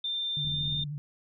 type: tone with pitch glide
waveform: sine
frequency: 3588 to 3615 Hz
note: A7 to A7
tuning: +33 to +46 cents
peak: -29 dBFS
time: 0.04-0.84 s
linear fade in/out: 5 ms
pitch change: +13 cents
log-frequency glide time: 0.52-0.64 s
type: tone with vibrato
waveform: sine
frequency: 146.83 Hz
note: D3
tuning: in tune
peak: -33 dBFS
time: 0.37-0.98 s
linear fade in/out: 0 ms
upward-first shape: triangle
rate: 13 Hz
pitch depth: 70 cents each way
type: click train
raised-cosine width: 5 ms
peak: -31 dBFS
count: 18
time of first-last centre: 0.45-0.839 s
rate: 43.7 Hz
effects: none